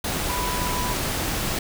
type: tone in noise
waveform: sine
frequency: 987.8 Hz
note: B5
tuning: in tune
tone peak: -28 dBFS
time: 0.29-0.94 s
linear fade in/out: 5 ms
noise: pink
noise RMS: -26 dBFS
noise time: 0.04-1.59 s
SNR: -5 dB
effects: none